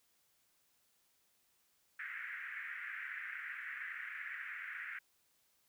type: band-pass noise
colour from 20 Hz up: white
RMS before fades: -45 dBFS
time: 1.99-4.99 s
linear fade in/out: 5 ms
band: 1500 to 2100 Hz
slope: 48 dB/octave
effects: white hiss -75 dBFS RMS until 5.68 s